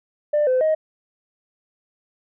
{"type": "tone with pitch steps", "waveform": "sine", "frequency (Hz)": [595, 512, 627], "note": ["D5", "C5", "D#5"], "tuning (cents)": [22, -38, 13], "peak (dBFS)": -14, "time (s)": [0.33, 0.75], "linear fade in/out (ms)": 10, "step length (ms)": 140, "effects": ["tanh soft clip ceiling -13 dBFS"]}